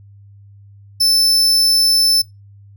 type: tone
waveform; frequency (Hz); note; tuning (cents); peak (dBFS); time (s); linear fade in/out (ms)
40% pulse; 5280; E8; +2; -10; 1-2.22; 10
effects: noise-tail reverb RT60 0.2 s tail -24 dB re dry + added 100 Hz sine -40 dBFS peak until 2.76 s